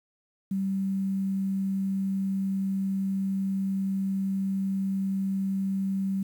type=tone; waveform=sine; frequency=193.6 Hz; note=G3; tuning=21 cents flat; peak=-25 dBFS; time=0.51-6.23 s; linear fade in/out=5 ms; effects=9-bit